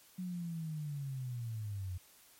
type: linear sweep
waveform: sine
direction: down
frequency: 185 to 88.1 Hz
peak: -37 dBFS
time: 0.18-1.98 s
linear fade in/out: 10 ms
effects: white hiss -62 dBFS RMS until 2.39 s + MP3 64 kbps